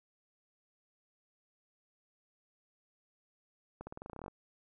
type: accelerating click train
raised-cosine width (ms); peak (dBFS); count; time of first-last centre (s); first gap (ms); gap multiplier
1; -30; 14; 3.81-4.281; 60; 0.91
effects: none